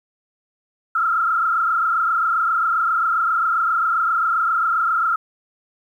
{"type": "tone with frequency modulation", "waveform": "sine", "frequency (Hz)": 1339, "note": "E6", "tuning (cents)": 27, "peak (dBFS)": -16, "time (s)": [0.95, 5.16], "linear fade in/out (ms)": 5, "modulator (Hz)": 27.5, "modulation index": 2.4, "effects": ["9-bit"]}